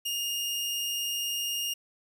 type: tone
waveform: sawtooth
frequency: 2836 Hz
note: F7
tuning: 26 cents sharp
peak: -26 dBFS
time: 0.05-1.74 s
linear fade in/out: 10 ms
effects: 10-bit